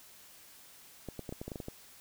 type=clicks; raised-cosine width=2 ms; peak=-26 dBFS; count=10; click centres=1.087 / 1.193 / 1.292 / 1.325 / 1.415 / 1.48 / 1.518 / 1.558 / 1.602 / 1.684 s; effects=white hiss -56 dBFS RMS until 2 s